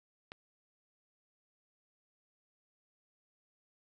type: click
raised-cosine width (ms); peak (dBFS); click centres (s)
0.3; -28; 0.319
effects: none